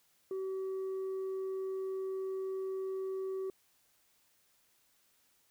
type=tone; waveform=sine; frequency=381.4 Hz; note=G4; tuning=47 cents flat; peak=-32 dBFS; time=0.31-3.5 s; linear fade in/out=2 ms; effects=tanh soft clip ceiling -34 dBFS + white hiss -71 dBFS RMS until 5.5 s